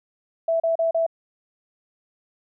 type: tone bursts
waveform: sine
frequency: 659.3 Hz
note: E5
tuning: in tune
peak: -18 dBFS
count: 4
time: 0.48-1.065 s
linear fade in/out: 5 ms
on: 120 ms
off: 35 ms
effects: none